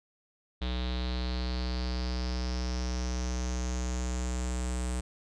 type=tone with low-pass filter sweep; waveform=square; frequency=62.1 Hz; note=B1; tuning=10 cents sharp; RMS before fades=-32 dBFS; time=0.61-5.01 s; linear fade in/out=10 ms; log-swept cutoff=3700 to 8300 Hz; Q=6; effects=none